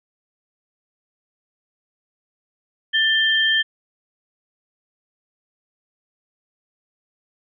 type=tone pair together; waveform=sine; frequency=1773 / 3159 Hz; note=A6 / G7; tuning=+13 / +13 cents; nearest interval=minor seventh; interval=1000 cents; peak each=-18 dBFS; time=2.93-3.63 s; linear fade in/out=20 ms; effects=none